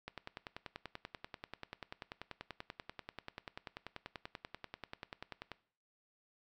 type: click train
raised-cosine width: 0.3 ms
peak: -27 dBFS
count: 57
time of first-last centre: 0.08-5.517 s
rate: 10.3 Hz
effects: noise-tail reverb RT60 0.5 s tail -19 dB re dry